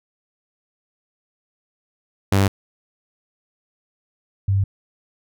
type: tone pair in turn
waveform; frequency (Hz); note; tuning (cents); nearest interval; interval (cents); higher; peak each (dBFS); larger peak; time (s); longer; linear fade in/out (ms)
sawtooth / sine; 98 / 98; G2 / G2; 0 / 0; unison; 0; neither; -10 / -15; first; 2.32-2.48 / 4.48-4.64; neither; 5
effects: none